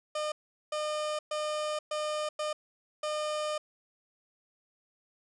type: tone bursts at uneven times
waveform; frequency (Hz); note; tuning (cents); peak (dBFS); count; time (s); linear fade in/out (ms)
30% pulse; 607; D#5; -43; -28; 6; 0.15-0.32 / 0.72-1.19 / 1.31-1.79 / 1.91-2.29 / 2.39-2.53 / 3.03-3.58; 5
effects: resampled to 22050 Hz